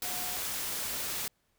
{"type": "tone in noise", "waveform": "sine", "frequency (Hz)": 724, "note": "F#5", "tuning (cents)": -38, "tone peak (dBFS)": -44, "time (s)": [0.04, 0.37], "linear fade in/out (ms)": 2, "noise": "white", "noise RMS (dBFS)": -35, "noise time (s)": [0.02, 1.28], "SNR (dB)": -12, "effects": ["pink hiss -74 dBFS RMS until 1.58 s"]}